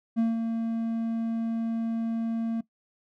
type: tone with ADSR envelope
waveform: triangle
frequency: 227.7 Hz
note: A#3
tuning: 40 cents flat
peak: -18 dBFS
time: 0.16-2.61 s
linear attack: 30 ms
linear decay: 170 ms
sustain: -6 dB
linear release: 7 ms
effects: noise-tail reverb RT60 0.1 s tail -19 dB re dry

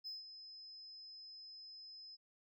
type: tone with ADSR envelope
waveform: sine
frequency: 5100 Hz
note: D#8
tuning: 42 cents sharp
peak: -40 dBFS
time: 0.04-2.17 s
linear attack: 30 ms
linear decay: 160 ms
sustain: -11 dB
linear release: 30 ms
effects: tanh soft clip ceiling -42 dBFS

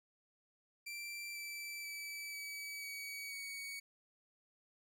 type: tone with pitch steps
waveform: sawtooth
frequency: 2349 / 2327 / 2306 / 2285 / 2264 / 2243 Hz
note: D7 / D7 / D7 / D7 / C#7 / C#7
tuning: 0 / -17 / -32 / -48 / +36 / +20 cents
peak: -40 dBFS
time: 0.86-3.8 s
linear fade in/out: 10 ms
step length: 490 ms
effects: none

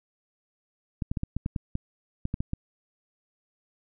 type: clicks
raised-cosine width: 5 ms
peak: -16 dBFS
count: 12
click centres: 1.022 / 1.115 / 1.172 / 1.234 / 1.366 / 1.461 / 1.562 / 1.754 / 2.254 / 2.341 / 2.405 / 2.534 s
effects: none

